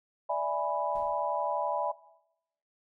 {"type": "chord", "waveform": "sine", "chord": "E dominant seventh", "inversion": "third", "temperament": "equal", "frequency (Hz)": [587.3, 659.3, 830.6, 987.8], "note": ["D5", "E5", "G#5", "B5"], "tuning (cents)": [0, 0, 0, 0], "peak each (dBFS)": -33, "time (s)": [0.29, 1.92], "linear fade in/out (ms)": 10}
{"type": "noise with exponential decay", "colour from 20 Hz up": "brown", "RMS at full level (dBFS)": -45, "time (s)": [0.95, 1.36], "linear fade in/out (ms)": 5, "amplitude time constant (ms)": 87}
{"effects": ["noise-tail reverb RT60 0.8 s tail -18 dB re dry"]}